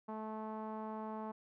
sawtooth tone with low-pass filter, 217.5 Hz, A3, 20 cents flat, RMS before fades -43 dBFS, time 0.08-1.32 s, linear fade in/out 10 ms, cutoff 970 Hz, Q 3.6, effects none

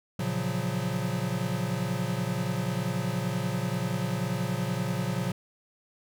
square chord, Gb major seventh, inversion first, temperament equal, 116.54 / 138.59 / 174.61 / 185 Hz, Bb2 / Db3 / F3 / Gb3, 0 / 0 / 0 / 0 cents, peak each -34 dBFS, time 0.19-5.32 s, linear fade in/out 5 ms, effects none

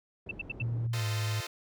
white low-pass noise, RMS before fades -46 dBFS, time 0.26-0.87 s, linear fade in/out 5 ms, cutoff 290 Hz, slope 12 dB/octave
sine tone bursts, 2666 Hz, E7, 19 cents sharp, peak -32 dBFS, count 4, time 0.29-0.622 s, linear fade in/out 5 ms, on 23 ms, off 80 ms
sine tone with pitch glide, 116.54 to 107.49 Hz, A#2 to A2, 0 to -40 cents, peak -29 dBFS, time 0.61-1.41 s, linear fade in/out 10 ms, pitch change -140 cents, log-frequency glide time 0.97-1.04 s
5% pulse chord, F dominant seventh, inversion none, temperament equal with one note detuned, 349.2 / 440 / 516 / 622.3 Hz, F4 / A4 / C5 / Eb5, 0 / 0 / -24 / 0 cents, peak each -31 dBFS, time 0.93-1.47 s, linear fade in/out 5 ms
effects none

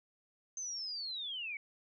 sine linear sweep, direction down, 6300 to 2200 Hz, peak -38 dBFS, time 0.57-1.57 s, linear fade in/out 2 ms, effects none

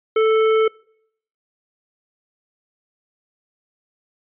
sine tone with tanh clipping, 440 Hz, A4, in tune, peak -15 dBFS, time 0.16-0.68 s, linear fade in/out 5 ms, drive 16 dB, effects noise-tail reverb RT60 0.7 s tail -26 dB re dry + resampled to 8000 Hz

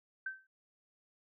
sine tone with exponential decay, 1548 Hz, G6, 22 cents flat, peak -33 dBFS, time 0.26-0.47 s, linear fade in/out 5 ms, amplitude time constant 44 ms, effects none

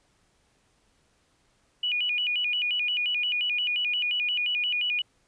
sine tone with vibrato, 2687 Hz, E7, 33 cents sharp, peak -24 dBFS, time 1.83-5.02 s, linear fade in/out 5 ms, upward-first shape square, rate 5.7 Hz, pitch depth 160 cents each way, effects pink hiss -67 dBFS RMS until 5.27 s + resampled to 22050 Hz

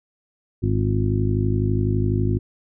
harmonic tone with a mistuned harmonic, 52 Hz, G#1, 3 cents sharp, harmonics 1 / 2 / 3 / 4 / 5 / 6 / 7, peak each -27 / -20 / -28 / -30 / -27 / -37 / -27 dBFS, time 0.62-2.39 s, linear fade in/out 20 ms, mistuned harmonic 7, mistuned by -44 cents, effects none

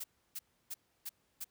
blue noise bursts, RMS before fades -41 dBFS, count 5, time 0-1.445 s, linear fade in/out 10 ms, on 41 ms, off 310 ms, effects pink hiss -75 dBFS RMS until 1.5 s + high-pass 60 Hz 12 dB/octave

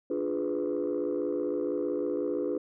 sine chord, D diminished seventh, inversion none, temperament equal with one note detuned, 293.7 / 349.2 / 415.3 / 499.3 Hz, D4 / F4 / Ab4 / Cb5, 0 / 0 / 0 / +19 cents, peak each -32 dBFS, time 0.1-2.58 s, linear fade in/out 5 ms, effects tanh soft clip ceiling -22 dBFS

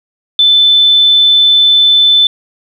sine tone, 3520 Hz, A7, in tune, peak -4 dBFS, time 0.39-2.27 s, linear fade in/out 2 ms, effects 7-bit

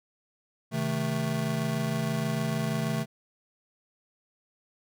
square chord, A diminished, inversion first, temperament just, 132 / 158.4 / 220 Hz, C3 / Eb3 / A3, +16 / +31 / 0 cents, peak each -33 / -32 / -32 dBFS, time 0.71-3.06 s, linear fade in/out 50 ms, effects none

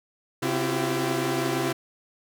sawtooth tone cluster, 134.9 / 258.9 / 335.5 / 361.5 / 390.3 Hz, C#3 / C4 / E4 / F#4 / G4, -47 / -18 / +31 / -40 / -8 cents, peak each -27 / -29 / -24 / -29 / -27 dBFS, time 0.42-1.73 s, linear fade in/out 10 ms, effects none

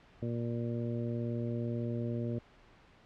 harmonic tone, 118 Hz, A#2, 22 cents sharp, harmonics 1 / 2 / 3 / 4 / 5, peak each -35 / -37 / -41 / -44 / -45 dBFS, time 0.22-2.39 s, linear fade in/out 5 ms, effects pink hiss -60 dBFS RMS until 3.05 s + low-pass 3000 Hz 12 dB/octave

